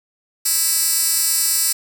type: tone with high-pass filter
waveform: 10% pulse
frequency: 329 Hz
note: E4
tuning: 3 cents flat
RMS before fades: -18 dBFS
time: 0.45-1.73 s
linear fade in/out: 10 ms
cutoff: 7800 Hz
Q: 1.1
effects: none